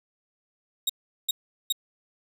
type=tone bursts; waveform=sawtooth; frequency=3769 Hz; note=A#7; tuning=18 cents sharp; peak=-19 dBFS; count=3; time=0.87-1.725 s; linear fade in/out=5 ms; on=25 ms; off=390 ms; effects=none